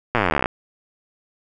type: slowing click train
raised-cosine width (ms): 0.5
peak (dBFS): -3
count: 27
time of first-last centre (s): 0.15-0.458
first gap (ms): 8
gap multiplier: 1.03
effects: none